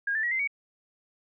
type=tone with pitch steps; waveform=sine; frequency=1628 / 1765.1 / 1913.8 / 2075 / 2250 Hz; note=G#6 / A6 / A#6 / C7 / C#7; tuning=-35 / +5 / +45 / -15 / +25 cents; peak=-25 dBFS; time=0.07-0.475 s; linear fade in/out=5 ms; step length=81 ms; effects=none